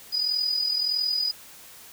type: tone with amplitude modulation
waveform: sine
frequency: 4945 Hz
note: D#8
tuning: 12 cents flat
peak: -20 dBFS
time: 0.12-1.32 s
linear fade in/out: 20 ms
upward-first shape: sine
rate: 41.6 Hz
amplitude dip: 60%
effects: white hiss -47 dBFS RMS until 1.92 s